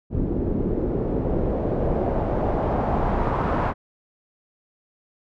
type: noise with low-pass filter sweep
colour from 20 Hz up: pink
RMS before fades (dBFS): -23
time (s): 0.1-3.74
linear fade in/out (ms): 50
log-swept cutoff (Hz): 310 to 1100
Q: 1.7
effects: none